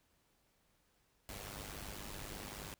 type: noise with amplitude modulation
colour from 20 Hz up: pink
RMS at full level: -44 dBFS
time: 1.29-2.74 s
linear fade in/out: 0 ms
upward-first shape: sine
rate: 101 Hz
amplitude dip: 70%
effects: pink hiss -75 dBFS RMS until 2.79 s